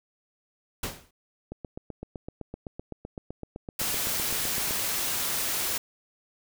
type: noise with exponential decay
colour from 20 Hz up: pink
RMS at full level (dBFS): -28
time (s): 0.83-1.11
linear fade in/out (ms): 5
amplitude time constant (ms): 60
type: click train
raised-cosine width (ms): 2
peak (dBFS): -23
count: 26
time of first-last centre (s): 1.52-4.709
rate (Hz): 7.84
type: noise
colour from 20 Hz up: white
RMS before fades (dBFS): -29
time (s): 3.79-5.78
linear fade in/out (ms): 5
effects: none